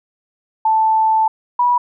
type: tone pair in turn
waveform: sine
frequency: 880 / 974.4 Hz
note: A5 / B5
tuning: 0 / -24 cents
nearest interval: major second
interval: 176 cents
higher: second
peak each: -11 dBFS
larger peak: neither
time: 0.65-1.28 / 1.59-1.78 s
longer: first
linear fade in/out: 5 ms
effects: none